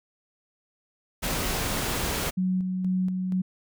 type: noise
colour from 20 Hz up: pink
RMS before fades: -28 dBFS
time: 1.22-2.31 s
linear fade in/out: 20 ms
type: tone with tremolo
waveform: sine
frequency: 185 Hz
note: F#3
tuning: in tune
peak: -22 dBFS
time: 2.37-3.42 s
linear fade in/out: 10 ms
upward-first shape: square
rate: 2.1 Hz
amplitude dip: 35%
effects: none